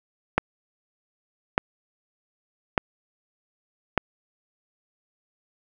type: click train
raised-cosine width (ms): 0.5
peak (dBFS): -3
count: 4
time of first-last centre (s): 0.38-3.977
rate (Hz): 0.834
effects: none